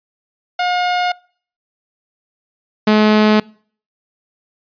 sawtooth tone pair in turn, 717 / 213.6 Hz, F5 / G#3, +45 / +49 cents, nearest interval octave + major sixth, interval 2096 cents, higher first, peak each -11 / -5 dBFS, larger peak second, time 0.59-1.12 / 2.87-3.4 s, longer neither, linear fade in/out 5 ms, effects noise-tail reverb RT60 0.5 s tail -25 dB re dry + resampled to 11025 Hz

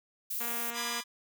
violet noise, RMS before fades -35 dBFS, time 0.3-0.71 s, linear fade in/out 10 ms
5% pulse tone, 235.5 Hz, A#3, 18 cents sharp, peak -26 dBFS, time 0.4-1.01 s, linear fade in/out 10 ms
10% pulse chord, G# diminished, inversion first, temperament just, 996.7 / 1196.1 / 1661.2 Hz, B5 / D6 / G#6, +16 / +31 / 0 cents, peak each -30 dBFS, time 0.73-1.04 s, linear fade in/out 50 ms
effects none

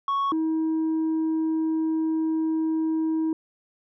sine tone pair in turn, 1108.7 / 319.1 Hz, C#6 / D#4, 0 / +44 cents, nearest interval octave + minor seventh, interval 2156 cents, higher first, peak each -19 / -19 dBFS, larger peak neither, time 0.08-0.32 / 0.32-3.33 s, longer second, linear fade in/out 2 ms, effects tanh soft clip ceiling -21 dBFS

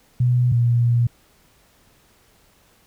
sine tone pair in turn, 123.47 / 119.23 Hz, B2 / A#2, 0 / +39 cents, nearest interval minor second, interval 61 cents, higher first, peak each -14 dBFS, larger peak neither, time 0.2-0.52 / 0.52-1.07 s, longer second, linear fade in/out 5 ms, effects pink hiss -57 dBFS RMS until 2.86 s

